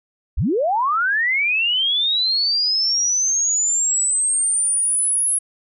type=linear sweep; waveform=sine; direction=up; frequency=30.87 to 10800 Hz; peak=-16 dBFS; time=0.37-5.39 s; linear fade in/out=10 ms; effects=none